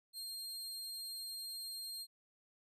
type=tone; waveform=sawtooth; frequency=4203 Hz; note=C8; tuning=7 cents sharp; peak=-40 dBFS; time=0.13-2.07 s; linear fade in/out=50 ms; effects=resampled to 32000 Hz